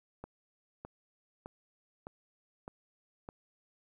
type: click train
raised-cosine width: 1 ms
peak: -29 dBFS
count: 6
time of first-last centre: 0.24-3.289 s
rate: 1.64 Hz
effects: 11-bit